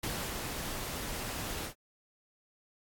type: noise with ADSR envelope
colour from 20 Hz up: pink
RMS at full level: -35 dBFS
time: 0.03-1.74 s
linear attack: 6 ms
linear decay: 300 ms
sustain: -3 dB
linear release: 89 ms
effects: AAC 64 kbps